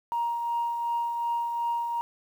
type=tone with tremolo; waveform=sine; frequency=940 Hz; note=A#5; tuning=14 cents sharp; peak=-23 dBFS; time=0.12-2.01 s; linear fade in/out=0 ms; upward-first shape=triangle; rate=2.7 Hz; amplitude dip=45%; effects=tanh soft clip ceiling -21 dBFS + 9-bit